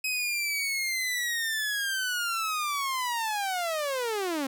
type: linear sweep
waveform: sawtooth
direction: down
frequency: 2546 to 259.2 Hz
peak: -24 dBFS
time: 0.04-4.47 s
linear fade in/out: 5 ms
effects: none